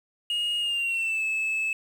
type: tone with pitch glide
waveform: sine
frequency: 2863 to 2610 Hz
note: F7 to E7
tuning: +42 to -18 cents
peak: -22 dBFS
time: 0.3-1.73 s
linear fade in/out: 2 ms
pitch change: -160 cents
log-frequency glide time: 0.6-1.23 s
effects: tanh soft clip ceiling -23 dBFS + 8-bit